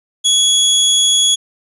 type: tone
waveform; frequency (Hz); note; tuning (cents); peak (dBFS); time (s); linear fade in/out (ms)
25% pulse; 3357; G#7; +18; -6; 0.24-1.36; 20
effects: resampled to 24000 Hz